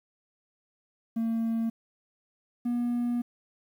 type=tone pair in turn; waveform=triangle; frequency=227.3 / 240.8 Hz; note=A#3 / B3; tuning=-43 / -44 cents; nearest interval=minor second; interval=99 cents; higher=second; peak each=-23 dBFS; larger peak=neither; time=1.16-1.7 / 2.65-3.22 s; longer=second; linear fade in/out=10 ms; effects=tanh soft clip ceiling -19 dBFS + 10-bit